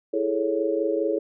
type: chord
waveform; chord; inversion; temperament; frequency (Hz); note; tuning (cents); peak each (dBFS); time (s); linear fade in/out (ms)
sine; A major seventh; second; equal; 329.6 / 415.3 / 440 / 554.4; E4 / G#4 / A4 / C#5; 0 / 0 / 0 / 0; -27; 0.13-1.19; 10
effects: none